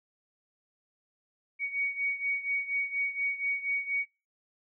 sine beating tone pair, 2242 / 2246.2 Hz, C#7 / C#7, +19 / +22 cents, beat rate 4.2 Hz, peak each -30 / -34 dBFS, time 1.59-4.06 s, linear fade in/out 50 ms, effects noise-tail reverb RT60 0.3 s tail -21 dB re dry

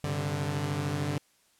sawtooth chord, G suspended fourth, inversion none, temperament equal with one note detuned, 98 / 133.56 / 146.83 Hz, G2 / C3 / D3, 0 / +36 / 0 cents, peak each -31 / -32 / -27 dBFS, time 0.04-1.18 s, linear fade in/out 0 ms, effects white hiss -66 dBFS RMS until 1.59 s + low-pass 11000 Hz 12 dB/octave

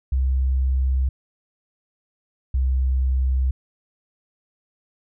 sine tone pair in turn, 65.41 / 64.92 Hz, C2 / C2, 0 / -13 cents, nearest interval unison, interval 13 cents, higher first, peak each -17 dBFS, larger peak neither, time 0.12-1.09 / 2.54-3.51 s, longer neither, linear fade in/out 5 ms, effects none

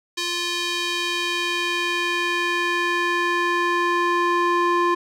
square tone with band-pass filter sweep, 348.6 Hz, F4, 3 cents flat, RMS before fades -22 dBFS, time 0.17-4.95 s, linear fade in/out 10 ms, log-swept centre 4200 to 1000 Hz, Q 1.3, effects none

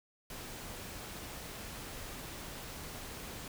pink noise, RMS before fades -45 dBFS, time 0.3-3.48 s, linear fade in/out 2 ms, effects none

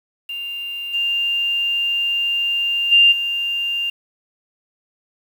sine tone with level steps, 2794 Hz, F7, in tune, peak -25 / -17 / -8 / -19 dBFS, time 0.29-3.9 s, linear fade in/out 5 ms, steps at 0.93 / 2.91 / 3.11 s, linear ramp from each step 20 ms, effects 7-bit

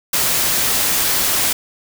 white noise, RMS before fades -17 dBFS, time 0.13-1.53 s, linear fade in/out 5 ms, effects none

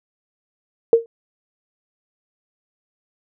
sine tone with exponential decay, 460.7 Hz, A#4, 20 cents flat, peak -4 dBFS, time 0.93-1.06 s, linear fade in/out 1 ms, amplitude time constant 28 ms, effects none

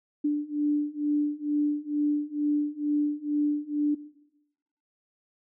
sine beating tone pair, 293.7 / 295.9 Hz, D4 / D4, 0 / +13 cents, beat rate 2.2 Hz, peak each -27 dBFS, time 0.24-3.95 s, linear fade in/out 10 ms, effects noise-tail reverb RT60 0.9 s tail -17 dB re dry

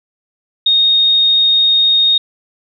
sine tone, 3713 Hz, A#7, 8 cents flat, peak -8 dBFS, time 0.66-2.18 s, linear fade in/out 5 ms, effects none

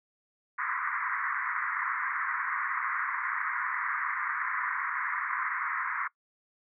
pink band-pass noise, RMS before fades -32 dBFS, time 0.58-6.08 s, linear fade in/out 10 ms, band 1000 to 2100 Hz, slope 96 dB/octave, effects noise-tail reverb RT60 0.1 s tail -22 dB re dry

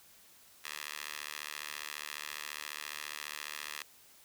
10% pulse tone with high-pass filter, 74.6 Hz, D2, 28 cents sharp, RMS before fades -43 dBFS, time 0.64-3.83 s, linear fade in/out 5 ms, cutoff 1900 Hz, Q 1, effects white hiss -60 dBFS RMS until 4.24 s

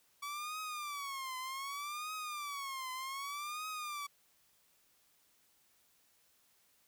sawtooth tone with vibrato, 1138 Hz, C#6, 45 cents sharp, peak -36 dBFS, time 0.22-4.07 s, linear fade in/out 10 ms, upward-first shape triangle, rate 0.65 Hz, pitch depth 190 cents each way, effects white hiss -71 dBFS RMS until 6.87 s

